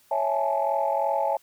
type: chord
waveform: sine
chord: A major seventh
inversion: first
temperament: equal with one note detuned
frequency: 554.4 / 659.3 / 830.6 / 873.4 Hz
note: C#5 / E5 / G#5 / A5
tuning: 0 / 0 / 0 / -13 cents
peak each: -27 dBFS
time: 0.11-1.37 s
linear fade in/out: 5 ms
effects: tanh soft clip ceiling -13 dBFS + white hiss -60 dBFS RMS until 1.42 s